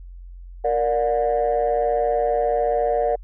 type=chord; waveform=sine; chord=Bb augmented; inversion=none; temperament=equal with one note detuned; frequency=466.2 / 587.3 / 721.8 Hz; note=Bb4 / D5 / F#5; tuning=0 / 0 / -43 cents; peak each=-21 dBFS; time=0.64-3.16 s; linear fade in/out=10 ms; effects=tanh soft clip ceiling -12 dBFS + added 44 Hz sine -36 dBFS peak until 3.23 s